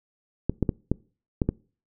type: clicks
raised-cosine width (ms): 3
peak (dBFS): -9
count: 6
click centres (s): 0.496 / 0.627 / 0.692 / 0.916 / 1.418 / 1.49
effects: noise-tail reverb RT60 0.4 s tail -24 dB re dry